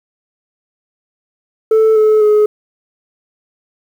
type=tone with pitch steps; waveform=sine; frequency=440 / 431.2 / 422.6 Hz; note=A4 / A4 / G#4; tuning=0 / -35 / +30 cents; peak=-4 dBFS; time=1.71-2.46 s; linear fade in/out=5 ms; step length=250 ms; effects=tanh soft clip ceiling -6 dBFS + 7-bit